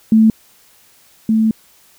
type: tone pair in turn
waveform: sine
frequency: 220.5 / 220.5 Hz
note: A3 / A3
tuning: +4 / +4 cents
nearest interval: unison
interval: 0 cents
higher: neither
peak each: -6 / -10 dBFS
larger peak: first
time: 0.12-0.3 / 1.29-1.51 s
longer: second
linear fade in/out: 2 ms
effects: white hiss -50 dBFS RMS until 1.98 s